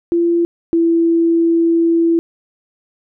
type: tone pair in turn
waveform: sine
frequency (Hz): 341 / 333.6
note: F4 / E4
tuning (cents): -41 / +21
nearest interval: unison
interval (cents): 38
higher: first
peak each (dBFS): -11 / -10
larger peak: second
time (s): 0.12-0.45 / 0.73-2.19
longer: second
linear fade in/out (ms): 0
effects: none